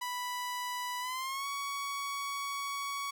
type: tone with pitch glide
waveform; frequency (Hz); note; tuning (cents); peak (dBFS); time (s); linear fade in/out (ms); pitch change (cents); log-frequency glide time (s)
sawtooth; 987.8 to 1121.7; B5 to C#6; 0 to +20; -31; 0.01-3.11; 10; +220; 1-1.47
effects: none